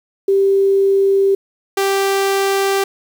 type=tone pair in turn; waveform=sine / sawtooth; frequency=392 / 392 Hz; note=G4 / G4; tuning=0 / 0 cents; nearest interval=unison; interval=0 cents; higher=neither; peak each=-10 dBFS; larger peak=neither; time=0.28-1.35 / 1.77-2.84 s; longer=neither; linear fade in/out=5 ms; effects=7-bit